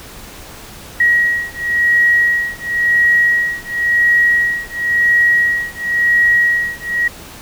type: beating tone pair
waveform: sine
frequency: 1903 / 1903.95 Hz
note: A#6 / A#6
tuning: +35 / +36 cents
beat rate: 0.95 Hz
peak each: -14 dBFS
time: 1-7.08 s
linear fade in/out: 5 ms
effects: pink hiss -35 dBFS RMS until 7.41 s